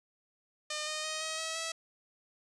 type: tone with pitch steps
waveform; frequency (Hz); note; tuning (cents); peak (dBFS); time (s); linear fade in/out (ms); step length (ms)
5% pulse; 607 / 615.8 / 624.8 / 633.9 / 643.1 / 652.4; D#5 / D#5 / D#5 / D#5 / E5 / E5; -43 / -18 / +7 / +32 / -43 / -18; -23; 0.7-1.72; 5; 170
effects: resampled to 22050 Hz